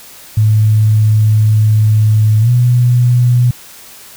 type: tone with pitch glide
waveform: sine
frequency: 107.9 to 122.52 Hz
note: A2 to B2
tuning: -33 to -13 cents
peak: -6 dBFS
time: 0.37-3.51 s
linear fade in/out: 5 ms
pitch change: +220 cents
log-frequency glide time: 2.4-2.5 s
effects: white hiss -36 dBFS RMS until 4.16 s